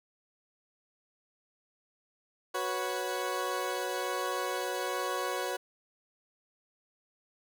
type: chord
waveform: 20% pulse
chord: F# suspended fourth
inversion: none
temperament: equal with one note detuned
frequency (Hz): 370 / 491 / 554.4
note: F#4 / B4 / C#5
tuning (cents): 0 / -10 / 0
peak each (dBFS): -31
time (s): 2.54-5.57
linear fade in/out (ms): 10
effects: none